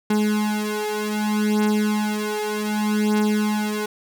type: beating tone pair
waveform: 35% pulse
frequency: 211.1 / 211.75 Hz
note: G#3 / G#3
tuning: +29 / +34 cents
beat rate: 0.65 Hz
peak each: -21 dBFS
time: 0.1-3.86 s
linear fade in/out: 5 ms
effects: none